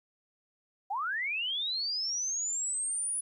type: linear sweep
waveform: sine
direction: up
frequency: 736 to 9956 Hz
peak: -30 dBFS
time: 0.9-3.21 s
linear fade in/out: 10 ms
effects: 12-bit